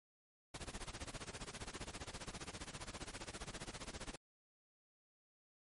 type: noise with tremolo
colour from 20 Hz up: pink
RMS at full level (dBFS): -45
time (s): 0.54-4.16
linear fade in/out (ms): 5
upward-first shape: sine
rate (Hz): 15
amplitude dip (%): 90
effects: MP3 48 kbps